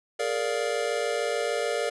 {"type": "chord", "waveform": "square", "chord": "Bb dominant seventh", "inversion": "third", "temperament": "just", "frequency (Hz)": [419.5, 466.2, 582.7, 699.2], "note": ["Ab4", "Bb4", "D5", "F5"], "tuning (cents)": [17, 0, -14, 2], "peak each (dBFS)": [-34, -30, -31, -35], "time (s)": [0.19, 1.9], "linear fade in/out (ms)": 10, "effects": ["resampled to 24000 Hz"]}